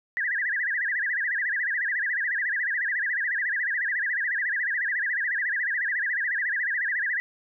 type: tone with vibrato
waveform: sine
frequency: 1790 Hz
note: A6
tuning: 29 cents sharp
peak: -24 dBFS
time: 0.17-7.2 s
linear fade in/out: 0 ms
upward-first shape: sine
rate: 14 Hz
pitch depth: 200 cents each way
effects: none